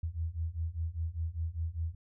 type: beating tone pair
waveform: sine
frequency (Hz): 79.6 / 84.6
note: D#2 / E2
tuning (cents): +40 / +45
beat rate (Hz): 5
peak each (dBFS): -36 / -35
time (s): 0.03-1.95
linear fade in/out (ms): 5
effects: none